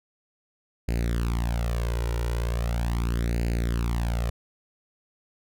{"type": "tone with flanger", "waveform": "sawtooth", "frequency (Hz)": 58.2, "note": "A#1", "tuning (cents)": -2, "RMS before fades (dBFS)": -26, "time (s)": [0.88, 4.3], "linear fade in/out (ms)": 5, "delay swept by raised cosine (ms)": [0.43, 2.13], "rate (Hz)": 0.39, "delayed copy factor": 0.8, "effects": []}